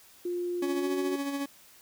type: tone with pitch glide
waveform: sine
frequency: 352.6 to 368 Hz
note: F4 to F#4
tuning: +17 to -9 cents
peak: -29 dBFS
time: 0.25-1.16 s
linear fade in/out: 5 ms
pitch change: +74 cents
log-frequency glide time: 0.78-0.89 s
type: tone with tremolo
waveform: 40% pulse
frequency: 280 Hz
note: C#4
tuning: 18 cents sharp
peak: -28 dBFS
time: 0.62-1.46 s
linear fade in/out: 5 ms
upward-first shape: sine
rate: 14 Hz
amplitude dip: 45%
effects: white hiss -56 dBFS RMS until 1.81 s